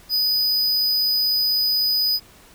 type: tone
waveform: square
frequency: 4978 Hz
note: D#8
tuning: in tune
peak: -18 dBFS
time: 0.09-2.2 s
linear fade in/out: 50 ms
effects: pink hiss -49 dBFS RMS until 2.54 s